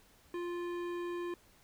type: tone with hard clipping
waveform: sine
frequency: 349 Hz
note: F4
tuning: 1 cent flat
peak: -38 dBFS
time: 0.34-1.34 s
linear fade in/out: 2 ms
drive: 14 dB
effects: pink hiss -64 dBFS RMS until 1.63 s